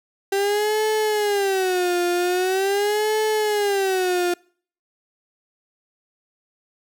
35% pulse tone with vibrato, 390 Hz, G4, 9 cents flat, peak -17 dBFS, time 0.32-4.34 s, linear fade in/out 5 ms, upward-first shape sine, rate 0.43 Hz, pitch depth 180 cents each way, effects noise-tail reverb RT60 0.5 s tail -26 dB re dry

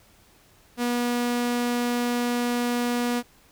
sawtooth tone, 241.8 Hz, B3, 36 cents flat, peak -19 dBFS, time 0.77-3.23 s, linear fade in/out 50 ms, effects pink hiss -57 dBFS RMS until 3.51 s

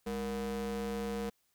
square ring-modulated tone, 131.2 Hz, C3, 5 cents sharp, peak -32 dBFS, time 0.06-1.3 s, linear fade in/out 10 ms, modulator 336 Hz, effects white hiss -75 dBFS RMS until 1.54 s

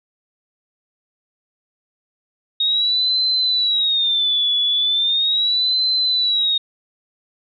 sine tone with vibrato, 3729 Hz, A#7, in tune, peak -15 dBFS, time 2.6-6.58 s, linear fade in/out 5 ms, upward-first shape sine, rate 0.38 Hz, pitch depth 150 cents each way, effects none

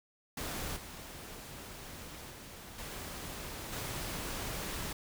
pink noise with level steps, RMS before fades -39 / -47 / -49 / -43 / -39 dBFS, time 0.37-4.93 s, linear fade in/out 5 ms, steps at 0.76 / 2.3 / 2.78 / 3.72 s, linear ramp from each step 10 ms, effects none

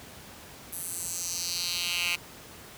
10% pulse tone with high-pass filter sweep, 174.61 Hz, F3, in tune, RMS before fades -32 dBFS, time 0.72-2.16 s, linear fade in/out 10 ms, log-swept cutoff 11000 to 2400 Hz, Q 2.5, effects pink hiss -47 dBFS RMS until 2.77 s + high-pass 60 Hz 12 dB/octave

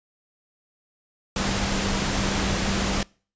sine tone in noise, 196 Hz, G3, in tune, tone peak -29 dBFS, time 1.36-3.03 s, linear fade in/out 2 ms, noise pink, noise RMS -25 dBFS, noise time 1.36-3.03 s, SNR -7 dB, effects noise-tail reverb RT60 0.4 s tail -25 dB re dry + resampled to 16000 Hz

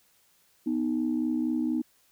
sine tone pair together, 246.9 / 311.1 Hz, B3 / D#4, 0 / 0 cents, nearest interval major third, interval 400 cents, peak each -27 dBFS, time 0.66-1.82 s, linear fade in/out 10 ms, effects tanh soft clip ceiling -18 dBFS + white hiss -65 dBFS RMS until 2.11 s

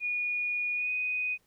sine tone with pitch glide, 2449 to 2492 Hz, D#7 to D#7, -28 to +2 cents, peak -28 dBFS, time 0-1.38 s, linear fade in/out 50 ms, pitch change +30 cents, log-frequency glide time 0.75-0.91 s, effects pink hiss -70 dBFS RMS until 1.46 s

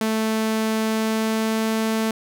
sawtooth tone with pitch glide, 220 to 221.4 Hz, A3 to A3, 0 to +11 cents, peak -16 dBFS, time 0.01-2.11 s, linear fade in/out 2 ms, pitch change +11 cents, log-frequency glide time 0.82-1.68 s, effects none

